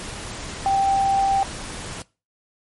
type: tone in noise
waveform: sine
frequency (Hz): 784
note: G5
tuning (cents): 0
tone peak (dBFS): -16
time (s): 0.66-1.43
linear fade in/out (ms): 0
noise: pink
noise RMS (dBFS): -33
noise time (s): 0-2.02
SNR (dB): +14
effects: noise-tail reverb RT60 0.3 s tail -21 dB re dry + MP3 48 kbps